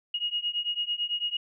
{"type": "beating tone pair", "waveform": "sine", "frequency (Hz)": [2873, 2882], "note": ["F7", "F#7"], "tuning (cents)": [48, -46], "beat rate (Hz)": 9, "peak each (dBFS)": [-31, -30], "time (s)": [0.14, 1.37], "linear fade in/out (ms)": 5, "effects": []}